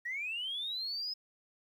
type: linear sweep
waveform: sine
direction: up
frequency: 1862 to 5120 Hz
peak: -34 dBFS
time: 0.05-1.14 s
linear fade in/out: 10 ms
effects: tanh soft clip ceiling -30 dBFS + 11-bit